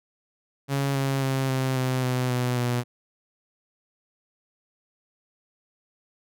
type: tone with pitch steps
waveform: sawtooth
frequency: 138.59 / 136.13 / 133.71 / 131.34 / 129.01 / 126.72 / 124.47 / 122.26 Hz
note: C#3 / C#3 / C3 / C3 / C3 / B2 / B2 / B2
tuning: 0 / -31 / +38 / +7 / -24 / +45 / +14 / -17 cents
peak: -19 dBFS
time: 0.68-2.84 s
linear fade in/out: 50 ms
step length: 270 ms
effects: none